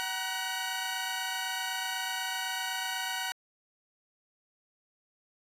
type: tone cluster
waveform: 15% pulse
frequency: 755 / 951 / 1482 Hz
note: F#5 / A#5 / F#6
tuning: +35 / +34 / +2 cents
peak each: -30 dBFS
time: 0-3.32 s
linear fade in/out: 0 ms
effects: resampled to 32000 Hz